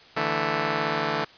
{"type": "chord", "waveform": "5% pulse", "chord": "D suspended second", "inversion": "none", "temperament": "just", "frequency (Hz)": [146.83, 165.19, 220.2], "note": ["D3", "E3", "A3"], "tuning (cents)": [0, 4, 2], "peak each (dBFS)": -18, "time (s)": [0.16, 1.25], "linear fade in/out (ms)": 10, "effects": ["white hiss -50 dBFS RMS until 1.37 s", "resampled to 11025 Hz"]}